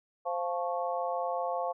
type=harmonic tone with a mistuned harmonic; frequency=174.61 Hz; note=F3; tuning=in tune; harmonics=3 / 4 / 5 / 6; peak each=-34 / -33 / -37 / -38 dBFS; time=0.25-1.73 s; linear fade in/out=20 ms; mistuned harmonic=6; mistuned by=+87 cents; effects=none